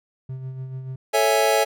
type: tone with tremolo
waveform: triangle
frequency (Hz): 130.81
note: C3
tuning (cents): 0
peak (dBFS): -26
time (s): 0.29-0.96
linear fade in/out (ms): 5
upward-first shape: sine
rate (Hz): 6.9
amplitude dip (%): 45
type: chord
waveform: square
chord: A major seventh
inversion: none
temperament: equal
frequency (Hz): 440 / 554.4 / 659.3 / 830.6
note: A4 / C#5 / E5 / G#5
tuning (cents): 0 / 0 / 0 / 0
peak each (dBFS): -23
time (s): 1.13-1.65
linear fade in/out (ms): 20
effects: none